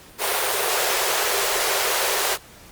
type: high-pass noise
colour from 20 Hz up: pink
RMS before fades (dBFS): -22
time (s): 0.18-2.38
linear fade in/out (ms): 50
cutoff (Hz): 370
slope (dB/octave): 96
effects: pink hiss -46 dBFS RMS until 2.71 s + Opus 48 kbps